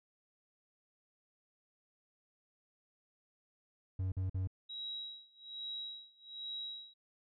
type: tone bursts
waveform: triangle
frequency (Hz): 93.7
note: F#2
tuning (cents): +22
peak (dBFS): -31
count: 3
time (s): 3.99-4.474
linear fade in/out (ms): 5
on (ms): 130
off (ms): 47
type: tone with tremolo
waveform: sine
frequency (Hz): 3853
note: B7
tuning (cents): -44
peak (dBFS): -39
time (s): 4.69-6.94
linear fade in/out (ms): 10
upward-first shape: sine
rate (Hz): 1.2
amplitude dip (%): 95
effects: none